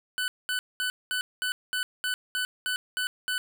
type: tone bursts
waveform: 25% pulse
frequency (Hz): 1498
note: F#6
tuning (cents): +21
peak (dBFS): -23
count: 11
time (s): 0.18-3.38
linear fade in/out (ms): 0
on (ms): 100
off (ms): 210
effects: none